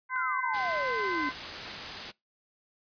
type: harmonic tone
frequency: 513 Hz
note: C5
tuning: 34 cents flat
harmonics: 2 / 3 / 4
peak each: -32 / -34 / -35 dBFS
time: 0.09-1.33 s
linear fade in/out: 50 ms
type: exponential sweep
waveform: sine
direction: down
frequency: 1510 to 277.2 Hz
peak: -32 dBFS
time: 0.16-1.29 s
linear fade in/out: 0 ms
type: noise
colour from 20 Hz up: white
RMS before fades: -37 dBFS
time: 0.53-2.12 s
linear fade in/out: 20 ms
effects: noise-tail reverb RT60 0.2 s tail -23 dB re dry + resampled to 11025 Hz